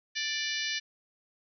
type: harmonic tone with a mistuned harmonic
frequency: 587.3 Hz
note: D5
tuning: in tune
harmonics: 3 / 4 / 5 / 6 / 7 / 8 / 9 / 10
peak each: -36 / -37 / -38 / -39 / -39 / -40 / -41 / -41 dBFS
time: 0.15-0.8 s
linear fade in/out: 20 ms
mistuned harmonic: 6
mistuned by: +20 cents
effects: none